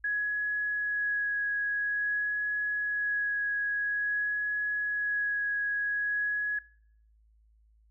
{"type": "tone with vibrato", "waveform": "sine", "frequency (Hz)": 1672, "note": "G#6", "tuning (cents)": 11, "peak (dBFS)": -27, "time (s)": [0.04, 6.59], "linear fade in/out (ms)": 5, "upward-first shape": "sine", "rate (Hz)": 0.49, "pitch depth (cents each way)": 10, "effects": ["noise-tail reverb RT60 0.6 s tail -21 dB re dry", "added 54 Hz sine -60 dBFS peak until 7.9 s"]}